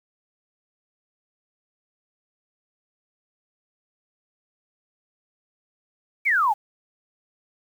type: exponential sweep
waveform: sine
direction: down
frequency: 2371 to 784 Hz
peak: -17 dBFS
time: 6.25-6.54 s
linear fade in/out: 20 ms
effects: 8-bit